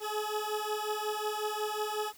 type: beating tone pair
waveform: 20% pulse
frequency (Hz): 421.9 / 427.4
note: G#4 / G#4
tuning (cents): +27 / +50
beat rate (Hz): 5.5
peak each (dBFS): -30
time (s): 0-2.13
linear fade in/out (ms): 50
effects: white hiss -56 dBFS RMS until 2.17 s